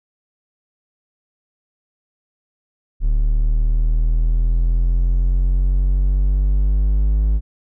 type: exponential sweep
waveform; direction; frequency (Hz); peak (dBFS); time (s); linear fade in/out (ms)
triangle; up; 36.71 to 52.5; -11; 3-7.41; 50
effects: none